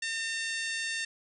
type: harmonic tone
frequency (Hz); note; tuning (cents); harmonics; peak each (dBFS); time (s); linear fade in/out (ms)
906; A#5; -50; 2 / 3 / 4 / 5 / 6 / 7 / 8 / 9 / 10; -34 / -38 / -40 / -42 / -44 / -45 / -46 / -47 / -48; 0.02-1.05; 5
effects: none